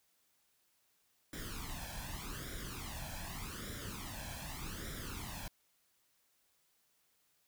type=noise with flanger; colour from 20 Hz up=pink; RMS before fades=-44 dBFS; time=1.33-5.48 s; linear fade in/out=2 ms; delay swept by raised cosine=0.55 to 1.24 ms; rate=0.84 Hz; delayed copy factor=+0.75; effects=white hiss -75 dBFS RMS until 7.47 s